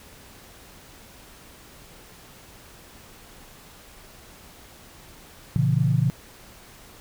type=chord; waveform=sine; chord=A# diminished; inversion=none; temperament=just; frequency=116.54 / 139.85 / 167.82 Hz; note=A#2 / C#3 / E3; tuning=0 / +16 / +31 cents; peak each=-23 / -21 / -24 dBFS; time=5.56-6.1 s; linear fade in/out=0 ms; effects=pink hiss -48 dBFS RMS until 7 s